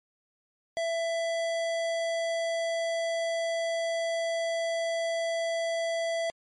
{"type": "tone with hard clipping", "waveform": "sine", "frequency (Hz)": 665, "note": "E5", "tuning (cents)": 15, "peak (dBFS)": -29, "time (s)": [0.77, 6.3], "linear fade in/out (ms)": 0, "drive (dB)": 18, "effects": ["MP3 48 kbps"]}